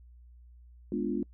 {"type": "chord", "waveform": "sine", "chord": "G# diminished seventh", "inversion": "none", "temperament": "equal", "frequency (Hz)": [207.7, 246.9, 293.7, 349.2], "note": ["G#3", "B3", "D4", "F4"], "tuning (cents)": [0, 0, 0, 0], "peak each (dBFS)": -34, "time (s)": [0.92, 1.23], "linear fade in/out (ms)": 2, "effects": ["noise-tail reverb RT60 0.1 s tail -25 dB re dry", "added 60 Hz sine -51 dBFS peak until 1.33 s"]}